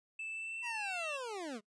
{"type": "tone with pitch glide", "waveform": "triangle", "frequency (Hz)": [2637, 2700], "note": ["E7", "E7"], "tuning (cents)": [0, 41], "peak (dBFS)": -38, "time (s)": [0.19, 1.17], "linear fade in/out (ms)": 5, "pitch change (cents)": 41, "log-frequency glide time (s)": [0.3, 0.71]}
{"type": "linear sweep", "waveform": "25% pulse", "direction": "down", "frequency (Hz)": [989, 196], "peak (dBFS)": -36, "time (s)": [0.62, 1.61], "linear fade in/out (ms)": 50}
{"effects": ["noise-tail reverb RT60 0.1 s tail -23 dB re dry", "resampled to 22050 Hz"]}